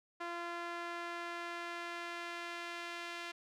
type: tone with band-pass filter sweep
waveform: sawtooth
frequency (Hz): 343.9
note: F4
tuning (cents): -27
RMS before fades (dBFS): -43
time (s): 0.2-3.32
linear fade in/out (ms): 10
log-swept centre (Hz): 1300 to 2500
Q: 1
effects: none